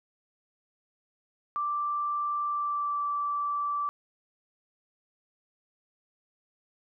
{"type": "tone with pitch glide", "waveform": "sine", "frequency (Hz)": [1174.7, 1162.5], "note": ["D6", "D6"], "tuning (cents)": [0, -18], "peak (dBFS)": -27, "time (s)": [1.56, 3.89], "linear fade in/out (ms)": 0, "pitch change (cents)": -18, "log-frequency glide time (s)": [2.46, 3.03], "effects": []}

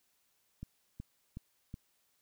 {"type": "click train", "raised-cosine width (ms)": 5, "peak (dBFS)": -30, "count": 4, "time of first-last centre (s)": [0.63, 1.741], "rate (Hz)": 2.7, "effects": ["white hiss -75 dBFS RMS until 2.21 s"]}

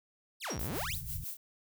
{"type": "exponential two-way sweep", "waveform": "sawtooth", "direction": "down then up", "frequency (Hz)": [5360, 44.44, 5360], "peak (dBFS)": -32, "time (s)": [0.4, 0.97], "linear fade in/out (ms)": 50, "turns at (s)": 0.6}
{"type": "tone with exponential decay", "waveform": "sine", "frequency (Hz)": 5630, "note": "F8", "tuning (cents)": 13, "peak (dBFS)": -34, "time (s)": [0.5, 0.66], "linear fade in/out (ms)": 5, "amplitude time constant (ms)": 34}
{"type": "noise with tremolo", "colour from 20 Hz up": "violet", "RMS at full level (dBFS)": -39, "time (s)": [0.59, 1.37], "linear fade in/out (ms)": 5, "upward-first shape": "sine", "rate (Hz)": 6.1, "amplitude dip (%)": 75}
{"type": "low-pass noise", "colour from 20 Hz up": "white", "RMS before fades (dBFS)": -42, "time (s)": [0.7, 1.24], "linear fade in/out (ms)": 2, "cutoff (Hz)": 160, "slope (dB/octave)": 96}
{"effects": []}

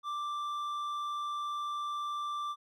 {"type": "tone with hard clipping", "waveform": "sine", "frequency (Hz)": 1177, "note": "D6", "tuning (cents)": 3, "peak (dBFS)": -35, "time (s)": [0.03, 2.56], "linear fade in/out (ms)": 50, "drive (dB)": 6, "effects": []}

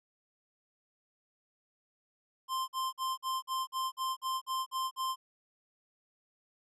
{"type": "tone bursts", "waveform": "square", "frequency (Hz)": 1046.5, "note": "C6", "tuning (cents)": 0, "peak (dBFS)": -32, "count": 11, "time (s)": [2.48, 5.16], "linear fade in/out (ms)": 50, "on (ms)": 200, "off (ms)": 48, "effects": ["resampled to 32000 Hz"]}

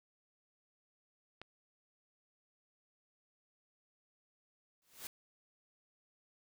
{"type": "click", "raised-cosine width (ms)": 0.3, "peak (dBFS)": -31, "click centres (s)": 1.416}
{"type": "noise with exponential growth", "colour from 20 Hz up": "white", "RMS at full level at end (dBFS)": -42, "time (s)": [4.82, 5.07], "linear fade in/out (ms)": 1, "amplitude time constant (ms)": 54}
{"effects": []}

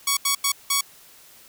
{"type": "tone bursts at uneven times", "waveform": "5% pulse", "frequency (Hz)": 1119, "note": "C#6", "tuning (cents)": 16, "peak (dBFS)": -7, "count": 4, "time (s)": [[0.07, 0.17], [0.25, 0.35], [0.44, 0.52], [0.7, 0.81]], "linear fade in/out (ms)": 5, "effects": ["white hiss -50 dBFS RMS until 1.48 s"]}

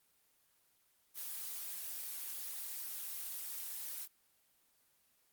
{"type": "noise", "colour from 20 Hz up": "blue", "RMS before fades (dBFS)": -43, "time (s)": [1.14, 4.08], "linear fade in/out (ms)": 50, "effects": ["white hiss -73 dBFS RMS until 5.32 s", "Opus 24 kbps"]}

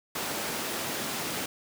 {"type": "high-pass noise", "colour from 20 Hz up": "pink", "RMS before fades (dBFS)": -33, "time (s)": [0.15, 1.46], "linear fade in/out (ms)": 5, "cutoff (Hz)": 210, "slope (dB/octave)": 12, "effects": []}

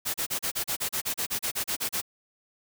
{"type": "noise bursts", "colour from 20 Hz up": "white", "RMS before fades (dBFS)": -29, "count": 16, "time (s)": [0.05, 2.017], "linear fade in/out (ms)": 20, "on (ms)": 92, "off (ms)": 33, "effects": []}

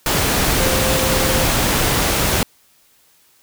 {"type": "tone in noise", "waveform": "sine", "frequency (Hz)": 523.3, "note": "C5", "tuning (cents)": 0, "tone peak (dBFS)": -22, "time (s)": [0.6, 1.44], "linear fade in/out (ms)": 2, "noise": "pink", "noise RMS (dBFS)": -17, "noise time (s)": [0.06, 2.43], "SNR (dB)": -8, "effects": ["white hiss -55 dBFS RMS until 3.42 s"]}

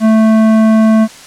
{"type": "tone with tanh clipping", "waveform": "sine", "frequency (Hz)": 220, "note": "A3", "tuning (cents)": 0, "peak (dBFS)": -7, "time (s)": [0, 1.08], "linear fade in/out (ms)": 50, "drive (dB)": 14, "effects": ["white hiss -34 dBFS RMS until 1.26 s", "low-pass 8000 Hz 12 dB/octave"]}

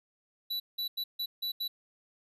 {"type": "tone bursts at uneven times", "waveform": "square", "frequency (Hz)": 3951, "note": "B7", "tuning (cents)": 0, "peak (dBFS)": -32, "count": 6, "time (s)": [[0.5, 0.6], [0.78, 0.88], [0.97, 1.04], [1.19, 1.26], [1.42, 1.52], [1.6, 1.68]], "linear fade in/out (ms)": 10, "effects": ["resampled to 32000 Hz"]}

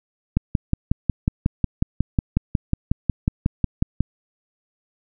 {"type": "click train", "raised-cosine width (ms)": 5, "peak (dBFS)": -5, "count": 21, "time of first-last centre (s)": [0.37, 4.006], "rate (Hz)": 5.5, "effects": []}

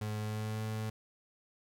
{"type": "tone with pitch glide", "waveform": "35% pulse", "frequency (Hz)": [106.6, 109.15], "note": ["G#2", "A2"], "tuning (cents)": [46, -13], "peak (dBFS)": -33, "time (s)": [0.01, 0.9], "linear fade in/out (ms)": 5, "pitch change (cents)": 41, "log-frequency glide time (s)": [0.19, 0.63], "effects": []}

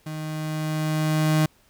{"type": "tone with level ramp", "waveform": "35% pulse", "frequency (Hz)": 155.4, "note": "D#3", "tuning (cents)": -2, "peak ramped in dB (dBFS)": [-29, -15], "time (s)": [0.06, 1.46], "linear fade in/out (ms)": 5, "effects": ["pink hiss -60 dBFS RMS until 1.69 s"]}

